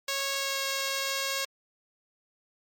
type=tone with pitch glide; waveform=5% pulse; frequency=550 to 545.6 Hz; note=C#5 to C#5; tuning=-14 to -28 cents; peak=-17 dBFS; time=0.08-1.45 s; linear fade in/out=5 ms; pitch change=-14 cents; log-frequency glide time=0.33-0.64 s; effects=MP3 64 kbps